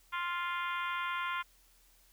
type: harmonic tone with a mistuned harmonic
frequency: 349.2 Hz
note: F4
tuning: in tune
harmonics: 3 / 4 / 5 / 6 / 7 / 8 / 9 / 10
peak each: -36 / -38 / -46 / -42 / -46 / -49 / -49 / -51 dBFS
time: 0.12-1.43 s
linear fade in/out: 20 ms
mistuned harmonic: 10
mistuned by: -21 cents
effects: added 41 Hz sine -66 dBFS peak until 2.12 s + white hiss -66 dBFS RMS until 2.12 s